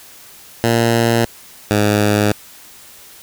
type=tone pair in turn; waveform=10% pulse; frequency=116.2 / 104.34 Hz; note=A#2 / G#2; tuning=-5 / +9 cents; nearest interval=major second; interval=186 cents; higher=first; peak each=-4 dBFS; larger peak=neither; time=0.64-1.25 / 1.71-2.32 s; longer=neither; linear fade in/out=0 ms; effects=white hiss -41 dBFS RMS until 3.22 s